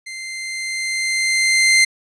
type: tone with level ramp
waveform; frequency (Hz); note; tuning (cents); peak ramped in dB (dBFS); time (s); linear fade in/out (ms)
sawtooth; 2084; C7; -7; -26 to -6; 0.06-1.85; 10
effects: resampled to 24000 Hz